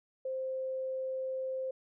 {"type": "tone", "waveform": "sine", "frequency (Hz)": 523.3, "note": "C5", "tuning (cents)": 0, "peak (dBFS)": -33, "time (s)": [0.25, 1.71], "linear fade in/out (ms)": 5, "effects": []}